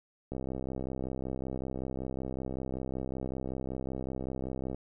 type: click train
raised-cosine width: 2 ms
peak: -23 dBFS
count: 290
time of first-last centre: 0.32-4.746 s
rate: 65.3 Hz
effects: none